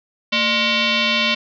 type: tone with frequency modulation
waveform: sine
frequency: 226.6 Hz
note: A#3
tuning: 49 cents flat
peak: -15 dBFS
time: 0.32-1.35 s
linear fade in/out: 10 ms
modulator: 828 Hz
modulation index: 4.6
effects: none